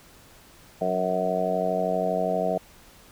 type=harmonic tone with a mistuned harmonic; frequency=92.5 Hz; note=F#2; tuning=in tune; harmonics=2 / 3 / 4 / 5 / 6 / 7 / 8; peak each=-31 / -37 / -37 / -30 / -32 / -26 / -30 dBFS; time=0.81-2.58 s; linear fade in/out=5 ms; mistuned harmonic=2; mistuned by=-34 cents; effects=pink hiss -52 dBFS RMS until 3.11 s